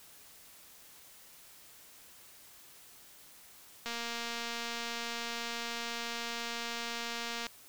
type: click train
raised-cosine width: 0.2 ms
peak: -21 dBFS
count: 845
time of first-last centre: 3.86-7.467 s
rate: 234 Hz
effects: white hiss -56 dBFS RMS until 7.68 s